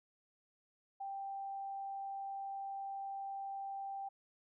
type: tone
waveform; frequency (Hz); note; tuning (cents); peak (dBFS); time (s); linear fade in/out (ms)
sine; 786; G5; +4; -40; 1-4.09; 10
effects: none